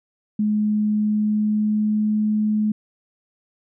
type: tone with pitch glide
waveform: sine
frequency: 211.4 to 213.1 Hz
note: G#3 to G#3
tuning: +31 to +45 cents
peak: -17 dBFS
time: 0.39-2.72 s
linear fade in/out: 5 ms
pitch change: +14 cents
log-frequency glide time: 0.91-2.19 s
effects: none